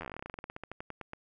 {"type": "slowing click train", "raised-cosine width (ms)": 0.5, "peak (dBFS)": -25, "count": 25, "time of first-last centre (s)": [0.01, 1.134], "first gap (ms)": 11, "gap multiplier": 1.11, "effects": []}